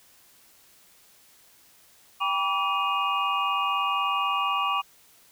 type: tone cluster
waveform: sine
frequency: 791 / 974 / 1150 / 2491 / 2839 Hz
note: G5 / B5 / D6 / D#7 / F7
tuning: +15 / -24 / -37 / +1 / +28 cents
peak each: -32 / -32 / -25 / -33 / -32 dBFS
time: 2.2-4.82 s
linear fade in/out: 20 ms
effects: white hiss -57 dBFS RMS until 5.31 s